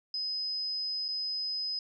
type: tone with dropouts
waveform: sine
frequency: 5040 Hz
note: D#8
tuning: 21 cents sharp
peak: -31 dBFS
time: 0.14-1.79 s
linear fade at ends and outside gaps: 2 ms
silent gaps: 1.082-1.086 s
effects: none

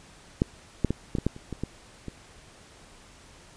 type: clicks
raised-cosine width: 3 ms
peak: -8 / -8 / -12 / -14 / -14 / -10 / -30 / -20 / -16 / -22 dBFS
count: 10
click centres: 0.419 / 0.847 / 0.906 / 1.152 / 1.185 / 1.266 / 1.364 / 1.527 / 1.636 / 2.083 s
effects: pink hiss -52 dBFS RMS until 3.56 s + resampled to 22050 Hz

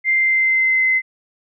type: tone with pitch glide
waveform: sine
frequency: 2093 to 2055 Hz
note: C7 to C7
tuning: 0 to -32 cents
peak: -13 dBFS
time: 0.04-1.02 s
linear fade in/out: 50 ms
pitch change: -32 cents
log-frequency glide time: 0.14-0.85 s
effects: none

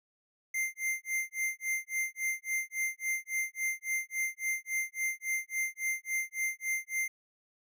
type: tone with tremolo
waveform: square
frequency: 2093 Hz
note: C7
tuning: in tune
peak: -29 dBFS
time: 0.54-7.08 s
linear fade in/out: 5 ms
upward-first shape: sine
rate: 3.6 Hz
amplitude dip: 100%
effects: none

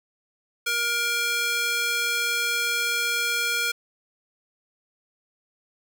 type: tone with high-pass filter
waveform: square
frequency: 472.3 Hz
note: A#4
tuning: 23 cents sharp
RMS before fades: -25 dBFS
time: 0.66-3.72 s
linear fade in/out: 10 ms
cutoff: 1800 Hz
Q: 1.2
effects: none

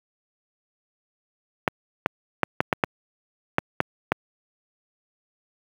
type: clicks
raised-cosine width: 0.5 ms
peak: -3 dBFS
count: 9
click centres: 1.678 / 2.061 / 2.433 / 2.605 / 2.728 / 2.838 / 3.584 / 3.804 / 4.12 s
effects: high-pass 100 Hz 12 dB/octave + 7-bit

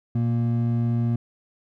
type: tone pair together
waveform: triangle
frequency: 118.7 / 234 Hz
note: A#2 / A#3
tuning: +32 / +7 cents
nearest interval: octave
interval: 1175 cents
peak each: -19 / -24 dBFS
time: 0.15-1.16 s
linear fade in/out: 5 ms
effects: none

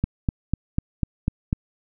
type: click train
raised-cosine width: 5 ms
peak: -8 dBFS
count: 7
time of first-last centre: 0.04-1.529 s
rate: 4.03 Hz
effects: none

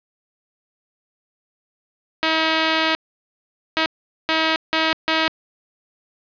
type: tone bursts at uneven times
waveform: 5% pulse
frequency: 319.8 Hz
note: D#4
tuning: 48 cents sharp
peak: -5 dBFS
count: 5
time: 2.23-2.95 / 3.77-3.86 / 4.29-4.56 / 4.73-4.93 / 5.08-5.28 s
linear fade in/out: 0 ms
effects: resampled to 11025 Hz + 7-bit

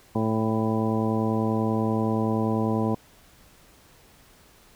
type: harmonic tone with a mistuned harmonic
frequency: 110.3 Hz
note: A2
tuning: 5 cents sharp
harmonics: 1 / 2 / 3 / 4 / 5 / 6 / 7 / 9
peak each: -28 / -25 / -30 / -31 / -34 / -37 / -34 / -34 dBFS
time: 0.15-2.95 s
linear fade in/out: 5 ms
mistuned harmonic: 7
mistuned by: +23 cents
effects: pink hiss -55 dBFS RMS until 4.75 s

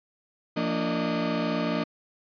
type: tone cluster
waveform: 35% pulse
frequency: 170.4 / 229.1 / 291.9 / 618 Hz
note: F3 / A#3 / D4 / D#5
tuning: -42 / -30 / -10 / -12 cents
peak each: -30 / -28 / -29 / -30 dBFS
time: 0.56-1.84 s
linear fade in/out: 10 ms
effects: resampled to 11025 Hz

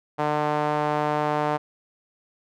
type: tone with band-pass filter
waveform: sawtooth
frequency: 149.8 Hz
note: D3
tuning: 35 cents sharp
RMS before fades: -24 dBFS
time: 0.18-1.58 s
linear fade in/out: 20 ms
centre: 820 Hz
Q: 1.6
effects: none

